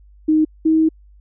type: tone pair in turn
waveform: sine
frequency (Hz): 311.1 / 318.2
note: D#4 / D#4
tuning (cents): 0 / +39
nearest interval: unison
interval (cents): 39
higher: second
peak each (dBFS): -11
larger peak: neither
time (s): 0.28-0.45 / 0.65-0.89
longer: second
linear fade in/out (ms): 10
effects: added 50 Hz sine -44 dBFS peak until 1.2 s